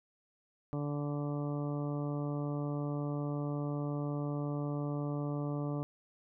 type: harmonic tone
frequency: 145.5 Hz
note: D3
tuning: 16 cents flat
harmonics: 1 / 2 / 3 / 4 / 5 / 6 / 7 / 8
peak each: -35 / -38 / -44 / -44 / -50 / -53 / -53 / -50 dBFS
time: 0.73-5.83 s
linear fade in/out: 0 ms
effects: none